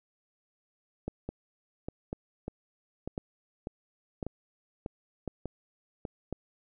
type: two click trains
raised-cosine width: 2 ms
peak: -20 / -22 dBFS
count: 6 / 9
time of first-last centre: 1.08-6.327 / 1.29-6.052 s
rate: 0.953 / 1.68 Hz
effects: none